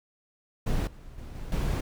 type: noise with level steps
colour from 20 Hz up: brown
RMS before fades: -26 / -46 / -41 / -38 / -26 dBFS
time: 0.66-1.81 s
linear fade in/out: 10 ms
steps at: 0.87 / 1.18 / 1.35 / 1.52 s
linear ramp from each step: 2 ms
effects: none